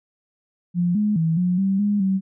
sine tone with pitch steps, 175.4 / 209.8 / 162.5 / 179.6 / 193.8 / 205.5 / 191.7 Hz, F3 / G#3 / E3 / F3 / G3 / G#3 / G3, +8 / +18 / -24 / +49 / -20 / -18 / -38 cents, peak -17 dBFS, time 0.74-2.21 s, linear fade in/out 50 ms, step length 210 ms, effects none

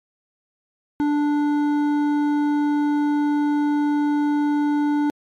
sine tone with hard clipping, 293.6 Hz, D4, in tune, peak -19 dBFS, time 1-5.1 s, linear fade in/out 0 ms, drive 9 dB, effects MP3 64 kbps

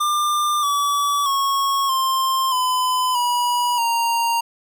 square tone with pitch steps, 1195 / 1146.3 / 1099.6 / 1054.8 / 1011.9 / 970.6 / 931.1 Hz, D6 / D6 / C#6 / C6 / B5 / B5 / A#5, +30 / -42 / -14 / +14 / +42 / -30 / -2 cents, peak -18 dBFS, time 0-4.41 s, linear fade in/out 10 ms, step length 630 ms, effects none

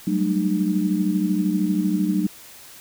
sine tone cluster, 187.5 / 200.3 / 220.5 / 303.8 Hz, F#3 / G3 / A3 / D#4, +23 / +38 / +4 / -41 cents, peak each -22 / -26 / -27 / -23 dBFS, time 0.07-2.27 s, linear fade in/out 5 ms, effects white hiss -44 dBFS RMS until 2.8 s

